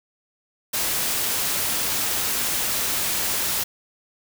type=noise; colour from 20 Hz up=white; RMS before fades=-24 dBFS; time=0.73-3.64 s; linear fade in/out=10 ms; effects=none